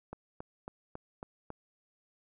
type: click train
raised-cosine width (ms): 1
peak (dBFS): -27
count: 6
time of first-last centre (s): 0.13-1.504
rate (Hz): 3.64
effects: none